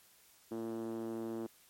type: tone with band-pass filter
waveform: 5% pulse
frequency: 113.7 Hz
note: A#2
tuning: 43 cents flat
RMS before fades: -40 dBFS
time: 0.51-1.47 s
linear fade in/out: 10 ms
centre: 290 Hz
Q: 5.3
effects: white hiss -64 dBFS RMS until 1.69 s + MP3 64 kbps